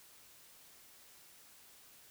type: silence
effects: white hiss -60 dBFS RMS until 2.1 s